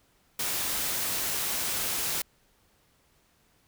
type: noise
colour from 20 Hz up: white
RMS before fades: -30 dBFS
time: 0.39-2.22 s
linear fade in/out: 5 ms
effects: pink hiss -66 dBFS RMS until 3.67 s